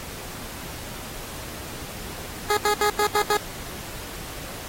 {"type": "tone bursts at uneven times", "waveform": "15% pulse", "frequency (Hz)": 416.8, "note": "G#4", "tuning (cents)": 6, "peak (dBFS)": -12, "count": 6, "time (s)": [[2.5, 2.57], [2.65, 2.74], [2.81, 2.9], [2.99, 3.07], [3.15, 3.22], [3.3, 3.37]], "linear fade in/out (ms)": 2, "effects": ["pink hiss -37 dBFS RMS until 4.68 s", "AAC 48 kbps"]}